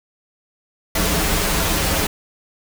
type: noise with comb filter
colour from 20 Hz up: pink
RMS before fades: -19 dBFS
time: 0.95-2.07 s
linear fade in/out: 5 ms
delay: 8.3 ms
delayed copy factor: -0.95
effects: none